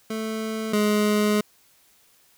25% pulse tone pair in turn, 220 / 209.8 Hz, A3 / G#3, 0 / +18 cents, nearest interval minor second, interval 82 cents, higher first, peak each -23 / -15 dBFS, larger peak second, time 0.1-0.73 / 0.73-1.41 s, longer second, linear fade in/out 5 ms, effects white hiss -59 dBFS RMS until 2.37 s

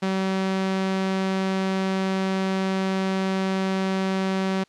sawtooth tone, 190.7 Hz, G3, 47 cents flat, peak -18 dBFS, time 0.02-4.64 s, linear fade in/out 10 ms, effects white hiss -61 dBFS RMS until 4.68 s + low-pass 5000 Hz 12 dB/octave

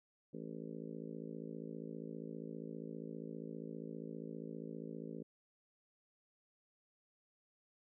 harmonic tone, 55 Hz, A1, in tune, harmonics 3 / 4 / 5 / 6 / 7 / 8 / 9 / 10, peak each -50 / -49 / -50 / -60 / -52 / -53 / -55 / -63 dBFS, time 0.33-5.23 s, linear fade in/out 10 ms, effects none

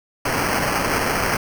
blue noise with sample-and-hold, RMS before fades -21 dBFS, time 0.25-1.37 s, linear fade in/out 5 ms, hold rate 3675 Hz, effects none

